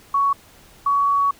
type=tone pair in turn; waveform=sine; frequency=1117 / 1125.4 Hz; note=C#6 / C#6; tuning=+13 / +26 cents; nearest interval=unison; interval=13 cents; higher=second; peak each=-15 dBFS; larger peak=neither; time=0.14-0.33 / 0.86-1.31 s; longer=second; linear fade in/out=5 ms; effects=pink hiss -49 dBFS RMS until 1.39 s